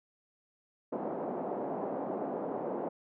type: band-pass noise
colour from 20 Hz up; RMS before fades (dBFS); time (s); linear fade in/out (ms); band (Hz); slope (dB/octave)
white; -36; 0.92-2.89; 10; 200 to 750; 24
effects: none